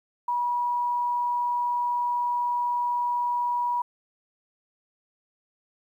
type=tone; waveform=sine; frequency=968 Hz; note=B5; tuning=35 cents flat; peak=-23 dBFS; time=0.28-3.82 s; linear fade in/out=5 ms; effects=10-bit